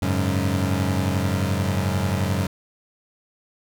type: chord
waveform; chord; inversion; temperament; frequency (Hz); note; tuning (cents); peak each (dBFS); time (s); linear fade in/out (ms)
25% pulse; F# suspended second; none; equal; 92.5 / 103.83 / 138.59; F#2 / G#2 / C#3; 0 / 0 / 0; -19 / -22 / -24; 0.02-2.47; 5
effects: none